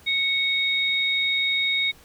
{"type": "tone pair together", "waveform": "sine", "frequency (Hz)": [2217, 3737], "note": ["C#7", "A#7"], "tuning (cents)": [0, 4], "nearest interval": "major sixth", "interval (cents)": 904, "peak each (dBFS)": -23, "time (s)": [0.06, 1.92], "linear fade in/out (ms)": 20, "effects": ["pink hiss -52 dBFS RMS until 2.04 s"]}